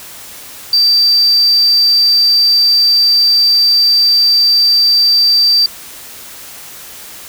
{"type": "tone", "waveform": "sine", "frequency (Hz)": 4666, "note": "D8", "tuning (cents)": -12, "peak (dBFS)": -5, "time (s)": [0.73, 5.66], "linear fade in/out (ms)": 2, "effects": ["tanh soft clip ceiling -4 dBFS", "white hiss -32 dBFS RMS until 7.28 s"]}